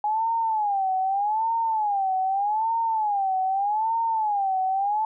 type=tone with vibrato; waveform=sine; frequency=830.6 Hz; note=G#5; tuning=in tune; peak=-21 dBFS; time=0.04-5.05 s; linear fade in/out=2 ms; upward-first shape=sine; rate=0.82 Hz; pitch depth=170 cents each way; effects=none